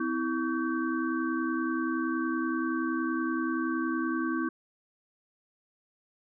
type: tone cluster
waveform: sine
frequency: 254.7 / 325.3 / 1131 / 1551 Hz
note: C4 / E4 / C#6 / G6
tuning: -46 / -23 / +34 / -19 cents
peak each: -32 / -30 / -36 / -36 dBFS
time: 0-4.49 s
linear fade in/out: 5 ms
effects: none